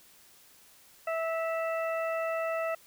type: harmonic tone with a mistuned harmonic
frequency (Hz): 654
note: E5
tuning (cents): -14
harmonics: 1 / 2 / 3 / 4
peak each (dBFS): -30 / -36 / -40 / -42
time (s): 1.07-2.75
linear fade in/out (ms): 5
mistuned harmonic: 4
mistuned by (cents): +22
effects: white hiss -58 dBFS RMS until 2.86 s